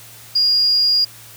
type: tone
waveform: sine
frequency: 4845 Hz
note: D#8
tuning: 47 cents flat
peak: -12 dBFS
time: 0.35-1.05 s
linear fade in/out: 10 ms
effects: added 114 Hz sine -47 dBFS peak until 1.36 s + white hiss -41 dBFS RMS until 1.36 s